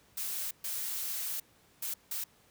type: noise bursts at uneven times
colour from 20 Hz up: blue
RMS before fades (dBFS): -36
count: 4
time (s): 0.17-0.51 / 0.64-1.4 / 1.82-1.94 / 2.11-2.24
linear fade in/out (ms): 5
effects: pink hiss -64 dBFS RMS until 2.5 s + high-pass 60 Hz 12 dB/octave